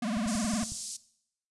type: tone with vibrato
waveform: square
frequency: 220 Hz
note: A3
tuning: in tune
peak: -30 dBFS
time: 0.02-0.64 s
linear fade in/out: 5 ms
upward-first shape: triangle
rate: 19 Hz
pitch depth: 230 cents each way
type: click train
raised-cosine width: 5 ms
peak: -29 dBFS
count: 7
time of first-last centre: 0.17-0.72 s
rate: 10.9 Hz
type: band-pass noise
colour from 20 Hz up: pink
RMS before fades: -39 dBFS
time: 0.27-0.97 s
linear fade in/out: 10 ms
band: 5400 to 9500 Hz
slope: 24 dB/octave
effects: noise-tail reverb RT60 0.7 s tail -18 dB re dry + resampled to 24000 Hz